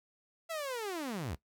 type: linear sweep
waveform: sawtooth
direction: down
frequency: 674 to 55.6 Hz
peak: -32 dBFS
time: 0.49-1.36 s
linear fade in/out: 20 ms
effects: noise-tail reverb RT60 0.1 s tail -17 dB re dry